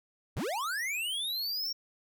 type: linear sweep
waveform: square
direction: up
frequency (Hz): 41.8 to 5588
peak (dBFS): -32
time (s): 0.36-1.73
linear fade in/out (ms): 10
effects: none